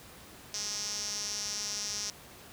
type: tone with band-pass filter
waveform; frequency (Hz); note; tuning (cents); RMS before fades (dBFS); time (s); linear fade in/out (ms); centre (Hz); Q
sawtooth; 207.7; G#3; 0; -36; 0.54-2.1; 2; 5700; 6.4
effects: pink hiss -51 dBFS RMS until 2.52 s + high-pass 60 Hz 12 dB/octave

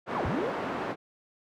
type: band-pass noise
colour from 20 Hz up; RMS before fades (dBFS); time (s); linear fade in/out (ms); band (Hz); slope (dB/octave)
pink; -33; 0.06-0.96; 50; 250 to 1400; 12
type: linear two-way sweep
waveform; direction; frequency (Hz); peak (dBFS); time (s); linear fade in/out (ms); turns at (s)
sine; down then up; 1234 to 61 to 562; -29; 0.15-0.5; 0; 0.26
effects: none

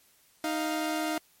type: tone pair together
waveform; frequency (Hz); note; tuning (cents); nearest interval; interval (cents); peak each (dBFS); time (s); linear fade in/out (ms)
sawtooth; 311.4 / 698.5; D#4 / F5; +2 / 0; octave + major second; 1398; -26 / -29; 0.44-1.18; 2
effects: white hiss -63 dBFS RMS until 1.4 s + MP3 64 kbps

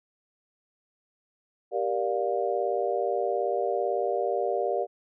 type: chord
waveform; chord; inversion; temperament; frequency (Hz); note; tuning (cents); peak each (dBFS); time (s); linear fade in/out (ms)
sine; G minor seventh; none; just; 392 / 470.4 / 588 / 705.6; G4 / Bb4 / D5 / F5; 0 / +16 / +2 / +18; -30; 1.71-4.87; 50
effects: none

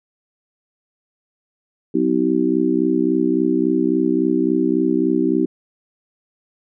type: harmonic tone with a mistuned harmonic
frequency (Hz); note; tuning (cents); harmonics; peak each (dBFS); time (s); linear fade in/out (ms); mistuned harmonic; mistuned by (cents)
63.6; C2; -48; 3 / 4 / 5 / 6; -25 / -20 / -18 / -21; 1.94-5.46; 10; 3; -43
effects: none

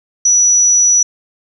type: tone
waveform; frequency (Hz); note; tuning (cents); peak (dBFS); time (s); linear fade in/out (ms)
sine; 5890; F#8; -9; -7; 0.25-1.03; 5
effects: 8-bit

